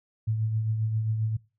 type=tone with tremolo; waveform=sine; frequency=110 Hz; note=A2; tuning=in tune; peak=-22 dBFS; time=0.27-1.37 s; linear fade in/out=10 ms; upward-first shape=triangle; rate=7.5 Hz; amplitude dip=45%; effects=noise-tail reverb RT60 0.3 s tail -22 dB re dry